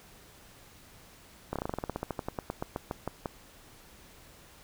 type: slowing click train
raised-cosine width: 1 ms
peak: -18 dBFS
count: 22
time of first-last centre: 1.53-3.258 s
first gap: 27 ms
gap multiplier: 1.1
effects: pink hiss -55 dBFS RMS until 4.63 s